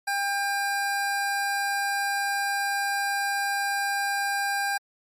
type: tone pair together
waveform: square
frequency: 801 / 1594.6 Hz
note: G5 / G6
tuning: +37 / +29 cents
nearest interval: octave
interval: 1192 cents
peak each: -28 dBFS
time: 0.07-4.78 s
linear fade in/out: 10 ms
effects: MP3 64 kbps